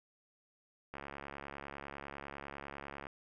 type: click train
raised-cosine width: 0.5 ms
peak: -29 dBFS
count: 150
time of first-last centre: 0.94-3.069 s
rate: 70 Hz
effects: none